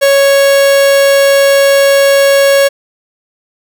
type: tone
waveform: 45% pulse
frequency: 554.4 Hz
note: C#5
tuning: in tune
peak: -5 dBFS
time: 0.01-2.69 s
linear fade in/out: 20 ms
effects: none